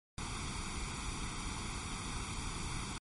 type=noise with comb filter; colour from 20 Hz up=pink; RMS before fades=-40 dBFS; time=0.18-2.98 s; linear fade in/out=0 ms; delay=0.86 ms; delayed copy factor=+0.85; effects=MP3 48 kbps